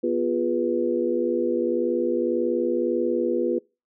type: harmonic tone with a mistuned harmonic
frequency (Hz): 81.7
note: E2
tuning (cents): -15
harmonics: 3 / 4 / 5 / 6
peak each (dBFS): -28 / -24 / -29 / -26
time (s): 0.03-3.59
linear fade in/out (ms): 10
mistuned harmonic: 4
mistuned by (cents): +110
effects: noise-tail reverb RT60 0.3 s tail -26 dB re dry